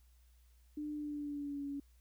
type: tone with pitch glide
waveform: sine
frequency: 298.8 to 282 Hz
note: D4 to C#4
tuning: +30 to +30 cents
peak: -38 dBFS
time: 0.77-1.8 s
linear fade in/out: 5 ms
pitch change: -100 cents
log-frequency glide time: 0.93-1.65 s
effects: added 60 Hz sine -62 dBFS peak until 2 s + white hiss -75 dBFS RMS until 2 s